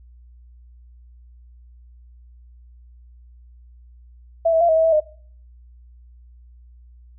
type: tone with pitch steps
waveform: sine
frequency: 662 / 650 / 685 / 640 / 646 / 652 / 613 Hz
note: E5 / E5 / F5 / D#5 / E5 / E5 / D#5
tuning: +7 / -24 / -34 / +49 / -35 / -19 / -26 cents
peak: -13 dBFS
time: 4.45-5.003 s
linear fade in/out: 10 ms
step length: 79 ms
effects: noise-tail reverb RT60 0.5 s tail -21 dB re dry + added 60 Hz sine -44 dBFS peak until 7.18 s